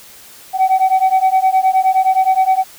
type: beating tone pair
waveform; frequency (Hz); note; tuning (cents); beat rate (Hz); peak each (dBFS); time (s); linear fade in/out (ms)
sine; 753 / 762.6; F#5 / G5; +30 / -48; 9.6; -11; 0.53-2.64; 50
effects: tanh soft clip ceiling -7 dBFS + white hiss -40 dBFS RMS until 2.78 s